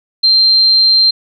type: tone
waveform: sine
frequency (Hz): 4155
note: C8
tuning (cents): -13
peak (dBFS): -6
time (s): 0.23-1.11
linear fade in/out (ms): 10
effects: none